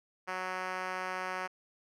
5% pulse tone with band-pass filter, 185 Hz, F#3, in tune, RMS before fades -37 dBFS, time 0.27-1.48 s, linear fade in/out 20 ms, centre 1100 Hz, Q 0.57, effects none

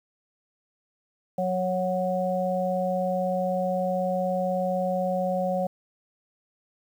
harmonic tone, 183.9 Hz, F#3, 10 cents flat, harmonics 1 / 3 / 4, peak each -29 / -26 / -29 dBFS, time 1.38-5.67 s, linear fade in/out 5 ms, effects 9-bit

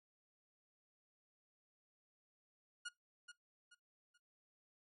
sawtooth tone with echo, 1437 Hz, F6, 49 cents sharp, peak -39 dBFS, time 2.85-2.89 s, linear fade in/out 10 ms, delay 430 ms, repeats 3, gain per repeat -9 dB, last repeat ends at 4.18 s, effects noise-tail reverb RT60 0.2 s tail -23 dB re dry + MP3 48 kbps

